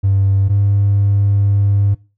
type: tone pair in turn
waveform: triangle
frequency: 98 / 100.46 Hz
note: G2 / G2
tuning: 0 / +43 cents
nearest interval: unison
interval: 43 cents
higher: second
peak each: -7 dBFS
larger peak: neither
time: 0.03-0.49 / 0.49-1.95 s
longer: second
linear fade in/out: 20 ms
effects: noise-tail reverb RT60 0.3 s tail -22 dB re dry + tanh soft clip ceiling -6 dBFS